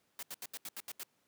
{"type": "noise bursts", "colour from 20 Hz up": "white", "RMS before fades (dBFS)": -43, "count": 8, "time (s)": [0.19, 1.033], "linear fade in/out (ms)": 2, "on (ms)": 38, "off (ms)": 77, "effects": ["pink hiss -75 dBFS RMS until 1.27 s", "high-pass 150 Hz 12 dB/octave"]}